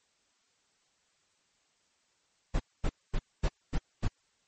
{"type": "noise bursts", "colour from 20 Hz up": "brown", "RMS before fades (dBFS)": -27, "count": 6, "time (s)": [2.54, 4.082], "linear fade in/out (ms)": 10, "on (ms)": 57, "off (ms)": 240, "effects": ["white hiss -72 dBFS RMS until 4.47 s", "MP3 32 kbps"]}